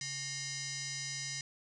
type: tone with frequency modulation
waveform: sine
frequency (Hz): 139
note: C#3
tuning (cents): +5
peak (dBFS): -37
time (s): 0.01-1.41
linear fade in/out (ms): 2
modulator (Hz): 993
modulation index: 6.9
effects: none